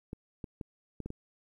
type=clicks; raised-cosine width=3 ms; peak=-26 dBFS; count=6; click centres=0.131 / 0.442 / 0.612 / 1.003 / 1.06 / 1.104 s; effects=11-bit